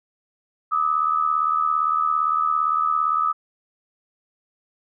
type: tone pair together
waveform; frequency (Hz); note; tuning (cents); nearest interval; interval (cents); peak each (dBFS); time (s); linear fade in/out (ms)
sine; 1200 / 1277.6; D6 / D#6; +37 / +45; minor second; 108; -22 / -20; 0.71-3.33; 20
effects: none